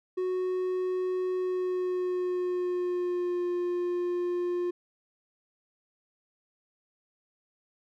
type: tone with pitch glide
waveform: triangle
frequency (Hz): 368.2 to 353.6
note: F#4 to F4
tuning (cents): -8 to +22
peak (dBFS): -25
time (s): 0.17-4.71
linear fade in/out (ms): 10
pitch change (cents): -70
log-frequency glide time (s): 1.36-3.46
effects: none